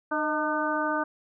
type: harmonic tone with a mistuned harmonic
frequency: 302.3 Hz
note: D#4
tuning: 50 cents flat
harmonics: 1 / 2 / 3 / 4 / 5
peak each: -31 / -31 / -31 / -31 / -31 dBFS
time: 0.11-1.04 s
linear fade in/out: 10 ms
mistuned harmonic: 2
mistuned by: +46 cents
effects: none